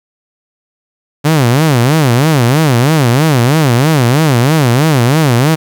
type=tone with vibrato; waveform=sawtooth; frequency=137.4 Hz; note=C#3; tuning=15 cents flat; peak=-3 dBFS; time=1.24-5.56 s; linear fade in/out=20 ms; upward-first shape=sine; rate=3.1 Hz; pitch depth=280 cents each way; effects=7-bit